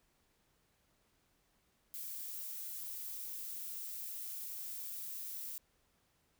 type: noise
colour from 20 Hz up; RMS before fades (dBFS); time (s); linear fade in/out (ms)
violet; -44; 1.94-5.58; 0
effects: pink hiss -75 dBFS RMS until 6.39 s